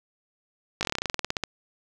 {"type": "slowing click train", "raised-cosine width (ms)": 0.2, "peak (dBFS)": -9, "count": 17, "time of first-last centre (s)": [0.81, 1.437], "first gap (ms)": 19, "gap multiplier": 1.09, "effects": []}